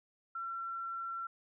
sine tone, 1356 Hz, E6, 49 cents sharp, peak -37 dBFS, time 0.35-1.27 s, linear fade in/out 5 ms, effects none

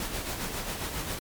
pink noise with tremolo, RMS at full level -32 dBFS, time 0-1.19 s, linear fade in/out 2 ms, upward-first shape sine, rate 7.4 Hz, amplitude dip 45%, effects MP3 96 kbps

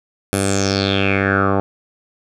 10% pulse tone with low-pass filter sweep, 98 Hz, G2, in tune, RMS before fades -17 dBFS, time 0.33-1.6 s, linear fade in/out 0 ms, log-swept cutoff 11000 to 920 Hz, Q 5.9, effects none

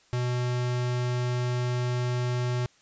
square tone, 123.5 Hz, B2, in tune, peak -26 dBFS, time 0.13-2.66 s, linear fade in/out 0 ms, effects white hiss -61 dBFS RMS until 2.81 s + resampled to 16000 Hz

